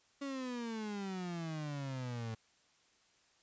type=exponential sweep; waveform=35% pulse; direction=down; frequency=282.6 to 110 Hz; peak=-37 dBFS; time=0.21-2.35 s; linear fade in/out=10 ms; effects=white hiss -70 dBFS RMS until 3.42 s + resampled to 16000 Hz